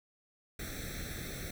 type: noise with comb filter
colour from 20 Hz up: pink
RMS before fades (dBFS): -41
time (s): 0.59-1.51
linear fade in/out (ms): 5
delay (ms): 0.51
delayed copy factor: +0.95
effects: none